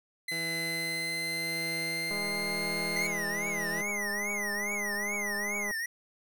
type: tone with pitch glide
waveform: 30% pulse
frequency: 2037 to 2115 Hz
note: C7 to C7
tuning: -47 to +18 cents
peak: -29 dBFS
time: 0.28-3.07 s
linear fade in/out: 5 ms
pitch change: +65 cents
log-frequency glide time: 0.5-2.68 s
type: tone with tremolo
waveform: 15% pulse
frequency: 165.3 Hz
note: E3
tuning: 5 cents sharp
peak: -31 dBFS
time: 0.31-3.82 s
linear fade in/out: 10 ms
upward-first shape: sine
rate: 0.89 Hz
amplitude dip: 35%
type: click train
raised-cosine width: 1 ms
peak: -27 dBFS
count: 739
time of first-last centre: 2.11-5.71 s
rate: 205 Hz
type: tone with vibrato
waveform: square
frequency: 2000 Hz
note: B6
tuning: 21 cents sharp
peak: -32 dBFS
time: 2.96-5.86 s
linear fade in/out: 5 ms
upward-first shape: triangle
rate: 2.4 Hz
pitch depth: 220 cents each way
effects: none